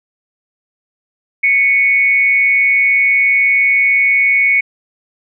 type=tone with amplitude modulation; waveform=sine; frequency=2217 Hz; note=C#7; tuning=in tune; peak=-6 dBFS; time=1.43-4.61 s; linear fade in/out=10 ms; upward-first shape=sine; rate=212 Hz; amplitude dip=55%; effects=none